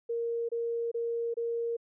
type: tone bursts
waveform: sine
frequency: 466.2 Hz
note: A#4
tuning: in tune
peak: -29 dBFS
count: 4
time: 0.09-1.768 s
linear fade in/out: 10 ms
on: 400 ms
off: 26 ms
effects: none